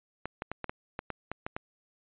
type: clicks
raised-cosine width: 0.5 ms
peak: -19 dBFS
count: 10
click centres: 0.256 / 0.421 / 0.516 / 0.643 / 0.695 / 0.991 / 1.103 / 1.316 / 1.465 / 1.565 s
effects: resampled to 8000 Hz